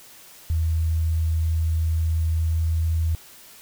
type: tone with pitch glide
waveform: sine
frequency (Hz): 80.8 to 81.36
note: E2 to E2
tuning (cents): -34 to -22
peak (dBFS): -19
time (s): 0.5-3.15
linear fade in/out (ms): 0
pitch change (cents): +12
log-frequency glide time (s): 1.77-2.98
effects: white hiss -47 dBFS RMS until 3.61 s